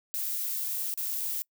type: noise with dropouts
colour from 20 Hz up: violet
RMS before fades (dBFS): -32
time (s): 0.14-1.42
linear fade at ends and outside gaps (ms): 0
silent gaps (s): 0.94-0.975
effects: noise-tail reverb RT60 0.1 s tail -26 dB re dry